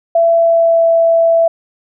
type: tone with pitch glide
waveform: sine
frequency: 670 to 664.2 Hz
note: E5 to E5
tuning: +28 to +13 cents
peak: -7 dBFS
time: 0.15-1.48 s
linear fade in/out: 5 ms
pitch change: -15 cents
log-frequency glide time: 0.31-0.85 s
effects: none